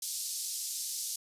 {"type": "band-pass noise", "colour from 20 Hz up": "pink", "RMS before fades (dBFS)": -37, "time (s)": [0.02, 1.16], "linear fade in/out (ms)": 5, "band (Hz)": [4800, 13000], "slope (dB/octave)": 24, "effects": ["resampled to 32000 Hz"]}